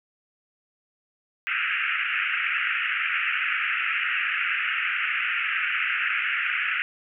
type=band-pass noise; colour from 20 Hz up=white; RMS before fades=-26 dBFS; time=1.47-6.82 s; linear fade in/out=0 ms; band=1300 to 2800 Hz; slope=96 dB/octave; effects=none